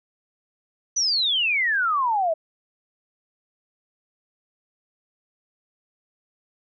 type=exponential sweep; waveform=sine; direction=down; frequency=6080 to 622.3 Hz; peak=-19 dBFS; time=0.96-2.34 s; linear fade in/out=10 ms; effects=none